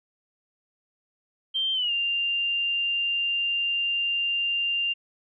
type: tone with pitch glide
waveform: sine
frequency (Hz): 3151 to 2791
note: G7 to F7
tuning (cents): +8 to -2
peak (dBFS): -23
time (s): 1.54-4.94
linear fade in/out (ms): 20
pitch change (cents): -210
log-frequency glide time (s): 1.73-1.92
effects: none